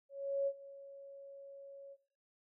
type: tone with ADSR envelope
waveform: sine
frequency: 554.4 Hz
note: C#5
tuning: in tune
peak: -30 dBFS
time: 0.09-1.97 s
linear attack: 380 ms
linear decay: 57 ms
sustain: -19 dB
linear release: 48 ms
effects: noise-tail reverb RT60 0.7 s tail -19 dB re dry

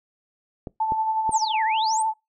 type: clicks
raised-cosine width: 2 ms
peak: -19 dBFS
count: 3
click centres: 0.672 / 0.921 / 1.293 s
type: tone with tremolo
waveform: sine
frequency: 879 Hz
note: A5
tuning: 2 cents flat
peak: -19 dBFS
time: 0.8-1.55 s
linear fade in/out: 5 ms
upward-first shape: sine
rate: 11 Hz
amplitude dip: 45%
type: tone with vibrato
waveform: sine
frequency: 880 Hz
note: A5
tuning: in tune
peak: -20 dBFS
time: 1.28-2.14 s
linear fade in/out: 50 ms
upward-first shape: sine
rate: 13 Hz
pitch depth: 28 cents each way
type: exponential two-way sweep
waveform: sine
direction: down then up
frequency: 9397 to 1661.2 to 9397 Hz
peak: -27 dBFS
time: 1.31-2.03 s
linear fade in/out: 20 ms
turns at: 1.64 s
effects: noise-tail reverb RT60 0.2 s tail -24 dB re dry

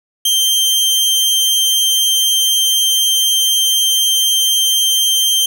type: tone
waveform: sawtooth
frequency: 3148 Hz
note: G7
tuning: 7 cents sharp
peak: -8 dBFS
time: 0.25-5.46 s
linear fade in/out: 5 ms
effects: none

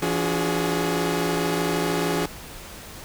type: tone cluster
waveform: sawtooth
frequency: 169.4 / 286.5 / 363.5 / 416.7 Hz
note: E3 / D4 / F#4 / G#4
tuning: +48 / -43 / -31 / +6 cents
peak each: -23 / -24 / -25 / -23 dBFS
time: 0.02-2.26 s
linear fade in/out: 5 ms
effects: pink hiss -40 dBFS RMS until 3.04 s

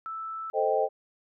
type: tone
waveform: sine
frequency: 1318.5 Hz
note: E6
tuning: in tune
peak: -33 dBFS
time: 0.06-0.5 s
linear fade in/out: 0 ms
type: chord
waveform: sine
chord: A half-diminished seventh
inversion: none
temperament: equal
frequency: 440 / 523.3 / 622.3 / 784 Hz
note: A4 / C5 / Eb5 / G5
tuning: 0 / 0 / 0 / 0 cents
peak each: -28 dBFS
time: 0.53-0.89 s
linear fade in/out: 50 ms
effects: none

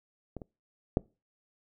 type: clicks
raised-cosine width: 2 ms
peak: -25 / -29 / -10 dBFS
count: 3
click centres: 0.367 / 0.418 / 0.971 s
effects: noise-tail reverb RT60 0.3 s tail -25 dB re dry

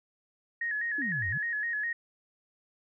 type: tone with vibrato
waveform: sine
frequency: 1783 Hz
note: A6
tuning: 22 cents sharp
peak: -29 dBFS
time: 0.61-1.93 s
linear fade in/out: 5 ms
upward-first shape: square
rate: 4.9 Hz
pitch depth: 80 cents each way
type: exponential two-way sweep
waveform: sine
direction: down then up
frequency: 315.3 to 84 to 171 Hz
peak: -34 dBFS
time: 0.98-1.38 s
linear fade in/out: 5 ms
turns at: 1.29 s
effects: none

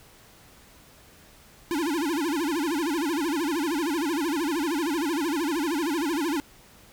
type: tone with vibrato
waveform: square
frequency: 312.4 Hz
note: D#4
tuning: 7 cents sharp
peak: -25 dBFS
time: 1.71-6.4 s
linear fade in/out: 0 ms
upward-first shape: sine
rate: 13 Hz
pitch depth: 210 cents each way
effects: pink hiss -53 dBFS RMS until 6.92 s

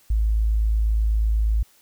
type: tone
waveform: sine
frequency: 54.1 Hz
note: A1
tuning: 29 cents flat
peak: -17 dBFS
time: 0.1-1.63 s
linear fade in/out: 5 ms
effects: white hiss -57 dBFS RMS until 1.81 s

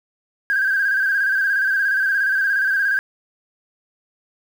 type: tone with vibrato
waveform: sine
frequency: 1587 Hz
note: G6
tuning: 21 cents sharp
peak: -15 dBFS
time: 0.5-2.99 s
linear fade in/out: 0 ms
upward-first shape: square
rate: 17 Hz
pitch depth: 48 cents each way
effects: tanh soft clip ceiling -11 dBFS + 7-bit

